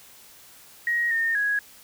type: tone with pitch steps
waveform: sine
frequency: 1888 / 1829 / 1662 Hz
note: A#6 / A#6 / G#6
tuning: +22 / -33 / +1 cents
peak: -21 dBFS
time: 0.87-1.59 s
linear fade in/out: 2 ms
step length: 240 ms
effects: white hiss -50 dBFS RMS until 1.83 s